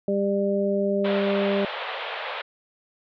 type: harmonic tone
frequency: 199.1 Hz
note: G3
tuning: 27 cents sharp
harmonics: 1 / 2 / 3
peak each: -25 / -25 / -25 dBFS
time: 0.08-1.65 s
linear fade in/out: 2 ms
type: band-pass noise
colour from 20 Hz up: pink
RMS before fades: -32 dBFS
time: 1.04-2.42 s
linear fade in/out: 10 ms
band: 490 to 3700 Hz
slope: 48 dB/octave
effects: none